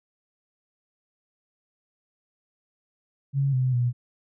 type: tone with pitch steps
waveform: sine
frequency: 138.2 / 128.6 / 122.1 Hz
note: C#3 / C3 / B2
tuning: -5 / -30 / -19 cents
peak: -20 dBFS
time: 3.33-3.93 s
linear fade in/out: 50 ms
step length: 200 ms
effects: none